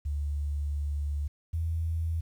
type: tone pair in turn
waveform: sine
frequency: 72.7 / 81.89 Hz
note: D2 / E2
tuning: -17 / -11 cents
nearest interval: major second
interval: 206 cents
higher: second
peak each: -28 / -27 dBFS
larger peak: second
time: 0.05-1.28 / 1.53-2.21 s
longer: first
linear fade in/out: 10 ms
effects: 10-bit